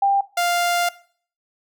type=tone pair in turn; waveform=sine / sawtooth; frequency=794 / 698.7 Hz; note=G5 / F5; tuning=+22 / +1 cents; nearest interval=major second; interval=221 cents; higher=first; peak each=-14 dBFS; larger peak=neither; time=0.02-0.21 / 0.37-0.89 s; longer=second; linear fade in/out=5 ms; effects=noise-tail reverb RT60 0.5 s tail -19 dB re dry